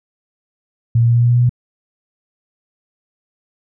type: tone with pitch steps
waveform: sine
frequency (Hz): 116.54 / 117.42 / 118.3 / 119.2 / 120.09 / 121 / 121.91 / 122.83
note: A#2 / A#2 / A#2 / A#2 / B2 / B2 / B2 / B2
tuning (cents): 0 / +13 / +26 / +39 / -48 / -35 / -22 / -9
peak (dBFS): -9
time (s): 0.95-1.494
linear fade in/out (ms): 5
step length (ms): 68
effects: none